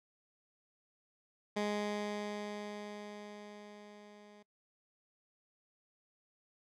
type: tone with level ramp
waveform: 15% pulse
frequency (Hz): 207.7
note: G#3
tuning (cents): 0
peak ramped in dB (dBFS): -26 to -50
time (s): 1.56-4.43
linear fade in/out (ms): 10
effects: noise-tail reverb RT60 0.1 s tail -25 dB re dry + low-pass 6000 Hz 12 dB/octave